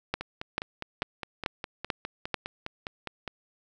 two click trains, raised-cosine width 0.3 ms, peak -11 / -18 dBFS, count 6 / 16, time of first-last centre 0.14-2.343 / 0.21-3.277 s, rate 2.27 / 4.89 Hz, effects none

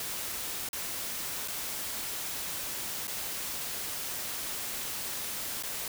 white noise with dropouts, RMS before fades -36 dBFS, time 0-5.88 s, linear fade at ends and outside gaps 2 ms, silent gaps 0.689-0.73 / 1.478-1.482 / 3.072-3.078 / 5.626-5.634 s, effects none

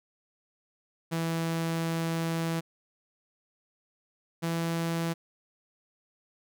sawtooth tone pair in turn, 164.81 / 166.44 Hz, E3 / E3, 0 / +17 cents, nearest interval unison, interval 17 cents, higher second, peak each -24 dBFS, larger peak neither, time 1.11-2.61 / 4.42-5.14 s, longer first, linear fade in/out 20 ms, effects none

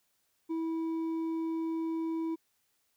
sine tone with hard clipping, 326 Hz, E4, 19 cents flat, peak -32 dBFS, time 0.49-2.36 s, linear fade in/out 20 ms, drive 4 dB, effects white hiss -75 dBFS RMS until 2.96 s

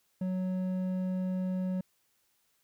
sine tone with hard clipping, 185 Hz, F#3, in tune, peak -31 dBFS, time 0.21-1.81 s, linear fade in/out 5 ms, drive 6 dB, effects white hiss -73 dBFS RMS until 2.63 s

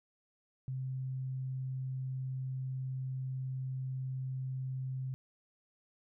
sine tone, 130.81 Hz, C3, in tune, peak -35 dBFS, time 0.68-5.14 s, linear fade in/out 0 ms, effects none

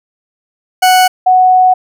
40% pulse / sine tone pair in turn, 740 / 740 Hz, F#5 / F#5, 0 / 0 cents, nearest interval unison, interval 0 cents, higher neither, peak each -4 dBFS, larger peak neither, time 0.82-1.08 / 1.26-1.74 s, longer second, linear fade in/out 10 ms, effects none

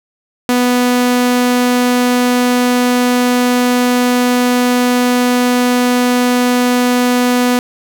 sawtooth tone, 246.9 Hz, B3, in tune, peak -6 dBFS, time 0.49-7.59 s, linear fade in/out 0 ms, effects none

